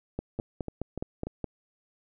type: two click trains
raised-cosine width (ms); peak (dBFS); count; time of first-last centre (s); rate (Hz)
2; -21 / -18; 4 / 7; 0.39-1.27 / 0.19-1.443; 3.41 / 4.79
effects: none